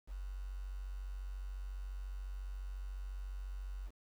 sine tone with quantisation, 47.12 Hz, F#1, 32 cents sharp, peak -40 dBFS, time 0.07-3.91 s, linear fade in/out 50 ms, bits 10, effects none

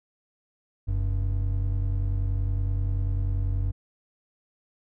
triangle tone pair together, 44.87 / 95.3 Hz, F1 / G2, +48 / -48 cents, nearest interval octave + minor second, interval 1304 cents, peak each -24 dBFS, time 0.87-3.72 s, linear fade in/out 20 ms, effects none

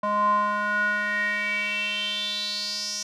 square tone with band-pass filter sweep, 207.7 Hz, G#3, in tune, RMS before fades -26 dBFS, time 0.03-3.03 s, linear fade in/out 5 ms, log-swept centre 880 to 5800 Hz, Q 6.6, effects none

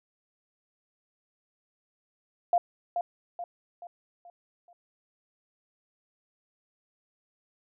sine tone with echo, 698.5 Hz, F5, in tune, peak -19 dBFS, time 2.53-2.58 s, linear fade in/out 2 ms, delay 430 ms, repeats 5, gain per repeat -7 dB, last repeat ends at 4.73 s, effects none

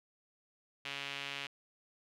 sawtooth tone with band-pass filter, 140.2 Hz, C#3, 20 cents sharp, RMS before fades -42 dBFS, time 0.85-1.47 s, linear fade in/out 5 ms, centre 2800 Hz, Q 2.4, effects none

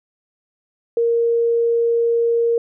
sine tone, 466.2 Hz, A#4, in tune, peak -14 dBFS, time 0.97-2.58 s, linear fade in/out 2 ms, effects none

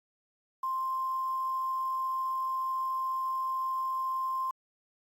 sine tone with quantisation, 1049 Hz, C6, 4 cents sharp, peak -29 dBFS, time 0.63-4.51 s, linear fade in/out 5 ms, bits 9, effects AAC 48 kbps

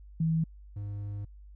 sine / triangle tone pair in turn, 161.8 / 101.93 Hz, E3 / G#2, -32 / -32 cents, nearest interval minor sixth, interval 800 cents, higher first, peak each -24 / -32 dBFS, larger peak first, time 0.2-0.44 / 0.76-1.25 s, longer second, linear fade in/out 5 ms, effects added 50 Hz sine -47 dBFS peak until 1.55 s

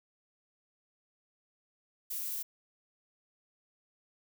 violet noise, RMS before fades -37 dBFS, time 2.1-2.43 s, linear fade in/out 10 ms, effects none

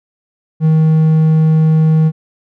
triangle tone, 158 Hz, D#3, 27 cents sharp, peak -5 dBFS, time 0.6-2.12 s, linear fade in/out 50 ms, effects none

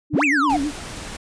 sine tone with vibrato, 287.3 Hz, D4, 38 cents flat, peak -20 dBFS, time 0.1-0.72 s, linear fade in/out 50 ms, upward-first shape sine, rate 9.2 Hz, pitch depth 93 cents each way
triangle exponential two-way sweep, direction up then down, 100.6 to 2717 to 680 Hz, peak -15 dBFS, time 0.13-0.57 s, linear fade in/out 10 ms, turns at 0.24 s
pink noise, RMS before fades -33 dBFS, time 0.49-1.17 s, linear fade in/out 10 ms
effects resampled to 22050 Hz

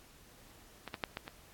clicks, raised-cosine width 0.3 ms, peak -26 / -22 / -16 / -21 / -27 dBFS, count 5, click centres 0.877 / 0.942 / 1.038 / 1.171 / 1.279 s, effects pink hiss -59 dBFS RMS until 1.53 s + AAC 64 kbps

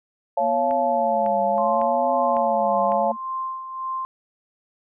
sine chord, Db augmented, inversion none, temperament just, 554.4 / 693 / 866.2 Hz, Db5 / F5 / A5, 0 / -14 / -27 cents, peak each -23 / -22 / -23 dBFS, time 0.37-3.12 s, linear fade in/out 5 ms
sine tone with vibrato, 225.9 Hz, A3, 46 cents sharp, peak -30 dBFS, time 0.39-3.17 s, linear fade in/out 50 ms, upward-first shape triangle, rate 0.72 Hz, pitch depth 220 cents each way
click train, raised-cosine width 0.5 ms, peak -23 dBFS, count 5, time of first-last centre 0.71-2.92 s, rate 1.81 Hz
sine tone with tremolo, 1050 Hz, C6, 6 cents sharp, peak -24 dBFS, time 1.58-4.05 s, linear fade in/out 0 ms, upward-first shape sine, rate 1.8 Hz, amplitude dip 60%
effects none

